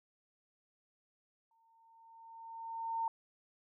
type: tone with exponential growth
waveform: sine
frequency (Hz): 910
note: A#5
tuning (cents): -42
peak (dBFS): -31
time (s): 1.51-3.08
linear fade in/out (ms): 2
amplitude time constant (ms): 340
effects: none